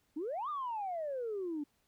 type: exponential two-way sweep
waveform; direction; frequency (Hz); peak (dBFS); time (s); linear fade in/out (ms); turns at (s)
sine; up then down; 282.9 to 1240 to 282.9; -34; 0.16-1.64; 10; 0.49
effects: tanh soft clip ceiling -31 dBFS + pink hiss -75 dBFS RMS until 1.87 s